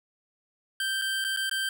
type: tone with dropouts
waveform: 25% pulse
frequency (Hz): 1566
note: G6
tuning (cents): -2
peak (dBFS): -23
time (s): 0.8-1.69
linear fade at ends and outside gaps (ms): 2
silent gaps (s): 1.015-1.019 / 1.242-1.247 / 1.364-1.371 / 1.496-1.512
effects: none